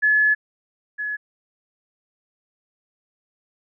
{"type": "tone pair in turn", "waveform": "sine", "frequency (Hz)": [1711, 1697.2], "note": ["A6", "G#6"], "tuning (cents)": [-49, 37], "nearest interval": "unison", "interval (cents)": 14, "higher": "first", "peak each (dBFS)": [-14, -24], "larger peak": "first", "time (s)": [[0.02, 0.35], [0.98, 1.17]], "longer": "first", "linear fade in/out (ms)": 20, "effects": []}